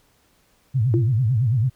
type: tone with vibrato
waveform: sine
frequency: 119 Hz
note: A#2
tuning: 36 cents sharp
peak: -16 dBFS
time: 0.74-1.7 s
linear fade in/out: 20 ms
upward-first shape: sine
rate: 9 Hz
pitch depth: 220 cents each way
type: tone with exponential decay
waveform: sine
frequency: 339.9 Hz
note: F4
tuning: 47 cents flat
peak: -16 dBFS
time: 0.94-1.15 s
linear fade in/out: 0 ms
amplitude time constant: 44 ms
effects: pink hiss -61 dBFS RMS until 1.75 s